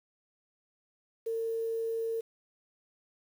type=tone with quantisation; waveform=sine; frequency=453.9 Hz; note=A#4; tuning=46 cents flat; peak=-30 dBFS; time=1.26-2.21 s; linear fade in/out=10 ms; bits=9; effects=none